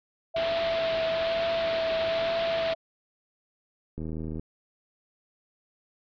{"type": "tone with vibrato", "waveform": "sine", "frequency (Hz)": 659.3, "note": "E5", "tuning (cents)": 0, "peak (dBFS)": -25, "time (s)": [0.34, 2.75], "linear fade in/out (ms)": 20, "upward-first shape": "triangle", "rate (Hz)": 1.1, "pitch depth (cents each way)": 20}
{"type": "low-pass noise", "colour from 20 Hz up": "white", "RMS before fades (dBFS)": -35, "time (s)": [0.36, 2.74], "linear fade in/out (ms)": 5, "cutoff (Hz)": 4100, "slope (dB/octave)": 48}
{"type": "click train", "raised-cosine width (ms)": 3, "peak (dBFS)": -23, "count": 34, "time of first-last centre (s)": [3.98, 4.396], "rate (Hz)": 79.4}
{"effects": []}